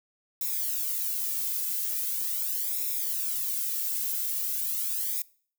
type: noise with flanger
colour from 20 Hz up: violet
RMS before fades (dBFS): -30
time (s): 0.41-5.22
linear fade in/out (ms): 2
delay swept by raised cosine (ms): 0.65 to 2.15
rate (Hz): 0.41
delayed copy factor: -1
effects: noise-tail reverb RT60 0.5 s tail -23 dB re dry